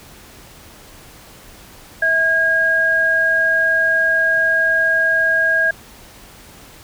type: tone pair together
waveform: sine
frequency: 649 / 1630.2 Hz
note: E5 / G#6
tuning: -27 / -33 cents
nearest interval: octave + major third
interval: 1594 cents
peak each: -22 / -13 dBFS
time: 2.02-5.71 s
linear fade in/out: 5 ms
effects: pink hiss -42 dBFS RMS until 6.83 s